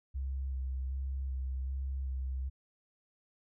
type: tone with vibrato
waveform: sine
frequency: 66.1 Hz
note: C2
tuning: 18 cents sharp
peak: -33 dBFS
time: 0.14-2.5 s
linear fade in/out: 20 ms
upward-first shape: square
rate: 1.3 Hz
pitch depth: 20 cents each way
effects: none